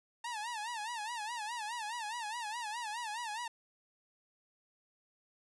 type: tone with vibrato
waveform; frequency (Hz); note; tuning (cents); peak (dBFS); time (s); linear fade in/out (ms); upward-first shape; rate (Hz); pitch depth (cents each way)
sawtooth; 900; A5; +39; -34; 0.24-3.48; 5; sine; 4.8; 140
effects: resampled to 24000 Hz